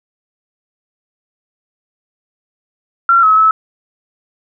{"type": "tone with pitch steps", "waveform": "sine", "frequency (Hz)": [1367, 1285, 1301], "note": ["F6", "E6", "E6"], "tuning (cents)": [-37, -45, -23], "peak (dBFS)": -6, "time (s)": [3.09, 3.51], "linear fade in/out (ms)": 2, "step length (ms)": 140, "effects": []}